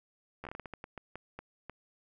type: slowing click train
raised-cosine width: 0.5 ms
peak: -27 dBFS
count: 14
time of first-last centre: 0.44-1.697 s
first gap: 12 ms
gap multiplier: 1.31
effects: none